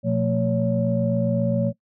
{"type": "tone cluster", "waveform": "sine", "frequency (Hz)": [120.7, 176.9, 224.5, 562], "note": ["B2", "F3", "A3", "C#5"], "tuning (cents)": [-39, 23, 35, 24], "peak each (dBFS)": -24, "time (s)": [0.03, 1.73], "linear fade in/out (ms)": 50, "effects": ["noise-tail reverb RT60 0.1 s tail -20 dB re dry", "tanh soft clip ceiling -8 dBFS"]}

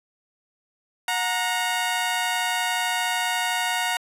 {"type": "tone pair together", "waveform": "15% pulse", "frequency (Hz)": [727.4, 932], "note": ["F#5", "A#5"], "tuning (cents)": [-30, -1], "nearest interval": "major third", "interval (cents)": 429, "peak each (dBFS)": -19, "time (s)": [1.08, 3.97], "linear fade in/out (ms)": 2, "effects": ["resampled to 32000 Hz"]}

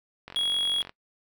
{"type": "click train", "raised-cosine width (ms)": 0.3, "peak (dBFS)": -24, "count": 29, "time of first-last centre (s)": [0.28, 0.894], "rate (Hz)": 45.6}
{"type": "tone", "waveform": "triangle", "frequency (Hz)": 3322, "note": "G#7", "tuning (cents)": 0, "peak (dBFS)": -22, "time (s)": [0.36, 0.82], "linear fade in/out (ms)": 0}
{"effects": ["noise-tail reverb RT60 0.1 s tail -21 dB re dry"]}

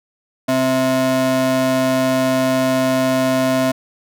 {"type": "ring-modulated tone", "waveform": "square", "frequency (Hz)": 196, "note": "G3", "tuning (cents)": 0, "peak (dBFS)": -12, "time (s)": [0.48, 3.72], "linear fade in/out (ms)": 10, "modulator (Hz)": 457, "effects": []}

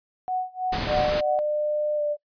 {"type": "tone with tremolo", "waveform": "sine", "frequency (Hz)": 740, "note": "F#5", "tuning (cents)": 0, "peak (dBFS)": -22, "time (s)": [0.28, 1.39], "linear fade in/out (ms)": 0, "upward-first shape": "sine", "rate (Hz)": 3.1, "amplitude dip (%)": 95}
{"type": "noise", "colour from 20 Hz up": "pink", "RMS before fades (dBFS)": -28, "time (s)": [0.72, 1.21], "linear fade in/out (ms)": 10}
{"type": "tone with pitch glide", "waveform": "sine", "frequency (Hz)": [600, 591.4], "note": ["D5", "D5"], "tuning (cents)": [37, 12], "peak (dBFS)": -22, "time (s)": [0.86, 2.17], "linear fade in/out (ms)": 50, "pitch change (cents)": -25, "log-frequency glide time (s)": [1.96, 2.01]}
{"effects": ["noise-tail reverb RT60 0.1 s tail -23 dB re dry", "resampled to 11025 Hz"]}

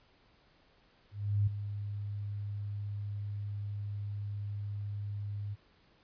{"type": "tone with ADSR envelope", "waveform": "sine", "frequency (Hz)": 102.3, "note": "G#2", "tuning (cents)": -26, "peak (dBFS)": -24, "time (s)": [1.11, 5.56], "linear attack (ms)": 360, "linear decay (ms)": 10, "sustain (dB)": -11, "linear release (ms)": 33, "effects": ["pink hiss -66 dBFS RMS until 6.03 s", "resampled to 11025 Hz"]}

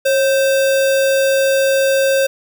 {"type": "tone with sample-and-hold", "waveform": "sine", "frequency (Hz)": 543, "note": "C#5", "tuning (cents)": -36, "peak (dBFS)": -11, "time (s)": [0.05, 2.27], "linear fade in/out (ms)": 10, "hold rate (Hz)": 2100, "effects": []}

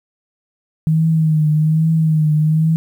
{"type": "tone with vibrato", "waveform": "sine", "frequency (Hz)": 156.9, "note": "D#3", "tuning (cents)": 15, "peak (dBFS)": -11, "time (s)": [0.87, 2.76], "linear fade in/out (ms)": 0, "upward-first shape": "triangle", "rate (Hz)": 1.2, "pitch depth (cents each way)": 59, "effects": ["8-bit"]}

